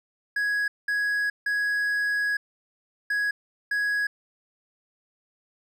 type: tone bursts at uneven times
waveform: triangle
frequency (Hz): 1665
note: G#6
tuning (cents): +4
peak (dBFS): -21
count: 5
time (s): 0.36-0.68 / 0.88-1.3 / 1.46-2.37 / 3.1-3.31 / 3.71-4.07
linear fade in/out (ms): 5
effects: none